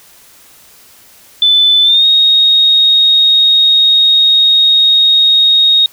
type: tone with pitch glide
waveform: sine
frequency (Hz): 3508 to 3738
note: A7 to A#7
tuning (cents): -6 to +4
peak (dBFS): -5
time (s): 1.42-5.86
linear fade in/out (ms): 2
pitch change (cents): +110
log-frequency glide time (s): 1.83-2.05
effects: white hiss -42 dBFS RMS until 5.92 s